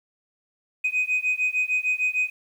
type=beating tone pair; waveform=sine; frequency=2500 / 2506.6 Hz; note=D#7 / D#7; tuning=+8 / +12 cents; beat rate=6.6 Hz; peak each=-23 dBFS; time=0.84-2.3 s; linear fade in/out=10 ms; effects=tanh soft clip ceiling -17 dBFS + 9-bit